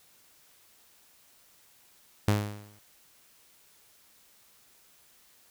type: tone with exponential decay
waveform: sawtooth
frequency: 103.83 Hz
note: G#2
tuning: in tune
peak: -16 dBFS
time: 2.28-2.79 s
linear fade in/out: 0 ms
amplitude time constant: 110 ms
effects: white hiss -61 dBFS RMS until 5.5 s